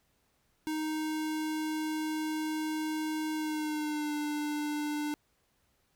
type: tone with pitch glide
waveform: square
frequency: 311.1 to 297.6 Hz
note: D#4 to D4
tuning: 0 to +23 cents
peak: -32 dBFS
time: 0.67-5.14 s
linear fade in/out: 0 ms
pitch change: -77 cents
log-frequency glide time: 3.34-4.14 s
effects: pink hiss -73 dBFS RMS until 5.95 s